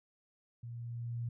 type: tone with level ramp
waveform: sine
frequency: 118.2 Hz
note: A#2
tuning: 24 cents sharp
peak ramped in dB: -42 to -34 dBFS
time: 0.63-1.29 s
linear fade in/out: 5 ms
effects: none